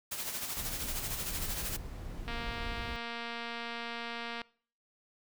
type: noise with tremolo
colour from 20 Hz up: white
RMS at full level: -36 dBFS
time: 0.11-1.77 s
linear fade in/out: 10 ms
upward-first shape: sine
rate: 13 Hz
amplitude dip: 50%
type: noise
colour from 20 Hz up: brown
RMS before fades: -41 dBFS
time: 0.57-2.96 s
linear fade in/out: 0 ms
type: click train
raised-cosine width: 0.3 ms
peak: -24 dBFS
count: 501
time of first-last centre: 2.28-4.417 s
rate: 234 Hz
effects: noise-tail reverb RT60 0.5 s tail -23 dB re dry